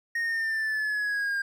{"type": "linear sweep", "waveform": "triangle", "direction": "down", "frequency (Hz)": [1864.7, 1601], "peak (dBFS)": -24, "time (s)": [0.15, 1.42], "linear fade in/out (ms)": 5, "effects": []}